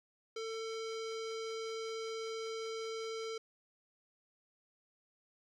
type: tone with low-pass filter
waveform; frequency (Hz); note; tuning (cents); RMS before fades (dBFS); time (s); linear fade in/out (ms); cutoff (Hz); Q
square; 447.4; A4; +29; -41; 0.36-3.38; 5; 5200; 1.9
effects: 13-bit